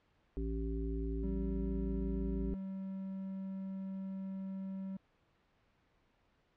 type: harmonic tone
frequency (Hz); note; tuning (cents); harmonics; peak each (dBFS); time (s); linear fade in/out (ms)
55.3; A1; +9; 1 / 3 / 5 / 7; -36 / -45 / -42 / -43; 0.37-2.54; 0
type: tone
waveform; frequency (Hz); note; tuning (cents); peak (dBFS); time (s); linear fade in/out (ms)
triangle; 191.9; G3; -37; -37; 1.23-4.97; 5
effects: pink hiss -73 dBFS RMS until 6.56 s + low-pass 3000 Hz 12 dB/octave